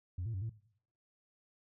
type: tone with pitch steps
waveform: sine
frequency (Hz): 89.4 / 113.8 / 94.2 / 112.5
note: F2 / A#2 / F#2 / A2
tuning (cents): +41 / -41 / +32 / +39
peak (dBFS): -34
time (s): 0.18-0.496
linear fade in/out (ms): 5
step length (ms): 79
effects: noise-tail reverb RT60 0.6 s tail -19 dB re dry + tanh soft clip ceiling -33 dBFS